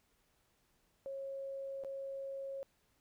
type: tone with dropouts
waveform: sine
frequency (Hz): 545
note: C#5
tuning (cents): -29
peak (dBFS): -40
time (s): 1.06-2.63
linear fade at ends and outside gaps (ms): 0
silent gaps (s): 1.837-1.847
effects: pink hiss -75 dBFS RMS until 3 s